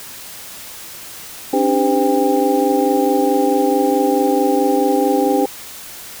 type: tone cluster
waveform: sine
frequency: 273.5 / 298.1 / 398.9 / 509 / 799 Hz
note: C#4 / D4 / G4 / C5 / G5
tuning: -23 / +26 / +30 / -48 / +33 cents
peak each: -19 dBFS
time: 1.53-5.46 s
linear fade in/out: 5 ms
effects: white hiss -34 dBFS RMS until 6.2 s